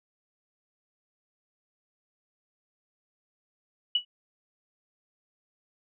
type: tone with exponential decay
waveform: sine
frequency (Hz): 2941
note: F#7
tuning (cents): -11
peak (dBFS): -18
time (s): 3.95-4.05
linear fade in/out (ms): 5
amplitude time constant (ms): 21
effects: none